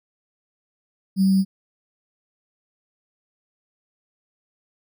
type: tone with sample-and-hold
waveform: sine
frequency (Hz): 191.9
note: G3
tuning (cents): -37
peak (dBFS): -14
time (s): 1.16-1.45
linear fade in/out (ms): 50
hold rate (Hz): 4900
effects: none